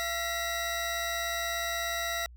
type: tone pair together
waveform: 20% pulse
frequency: 680 / 1923.3 Hz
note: F5 / B6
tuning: -46 / -46 cents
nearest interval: octave + tritone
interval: 1800 cents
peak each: -28 dBFS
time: 0-2.26 s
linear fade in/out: 0 ms
effects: added 60 Hz sine -47 dBFS peak until 2.36 s